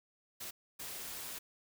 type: noise bursts at uneven times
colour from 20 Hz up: white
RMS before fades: -44 dBFS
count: 2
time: 0.4-0.51 / 0.79-1.39 s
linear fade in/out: 10 ms
effects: none